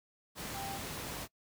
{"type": "tone in noise", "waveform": "sine", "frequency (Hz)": 787, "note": "G5", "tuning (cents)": 7, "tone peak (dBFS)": -40, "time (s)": [0.53, 0.8], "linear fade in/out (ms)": 50, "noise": "pink", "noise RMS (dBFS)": -41, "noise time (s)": [0.35, 1.28], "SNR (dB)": -2, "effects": ["noise-tail reverb RT60 0.1 s tail -23 dB re dry", "high-pass 60 Hz 12 dB/octave"]}